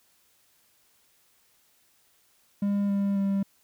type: tone with pitch steps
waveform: triangle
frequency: 201.6 / 199.28 / 197 Hz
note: G3 / G3 / G3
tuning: +49 / +29 / +9 cents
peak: -21 dBFS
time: 2.62-3.43 s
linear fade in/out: 5 ms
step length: 270 ms
effects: white hiss -65 dBFS RMS until 3.63 s